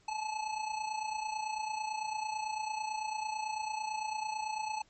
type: tone with amplitude modulation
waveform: square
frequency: 863 Hz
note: A5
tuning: 34 cents flat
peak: -32 dBFS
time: 0.08-4.82 s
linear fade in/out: 5 ms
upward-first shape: sine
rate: 29 Hz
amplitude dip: 65%
effects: pink hiss -67 dBFS RMS until 4.89 s + MP3 32 kbps